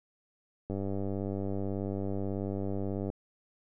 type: click train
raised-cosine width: 2 ms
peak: -22 dBFS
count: 237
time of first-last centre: 0.7-3.101 s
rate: 98.3 Hz
effects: none